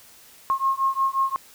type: beating tone pair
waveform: sine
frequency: 1074 / 1079.6 Hz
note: C6 / C#6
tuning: +45 / -46 cents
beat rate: 5.6 Hz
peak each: -23 dBFS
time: 0.5-1.36 s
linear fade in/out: 0 ms
effects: white hiss -50 dBFS RMS until 1.54 s